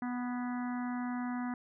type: harmonic tone with a mistuned harmonic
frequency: 246.5 Hz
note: B3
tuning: 3 cents flat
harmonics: 1 / 3 / 4 / 5 / 6 / 7 / 8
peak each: -34 / -44 / -46 / -48 / -50 / -51 / -52 dBFS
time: 0.02-1.54 s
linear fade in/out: 2 ms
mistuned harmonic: 7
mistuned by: -26 cents
effects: none